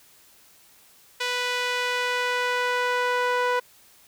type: tone with band-pass filter sweep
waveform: sawtooth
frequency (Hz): 493.8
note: B4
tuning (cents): 0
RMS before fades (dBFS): -25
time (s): 1.2-3.6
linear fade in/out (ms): 10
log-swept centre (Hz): 3000 to 1100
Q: 0.91
effects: white hiss -55 dBFS RMS until 4.07 s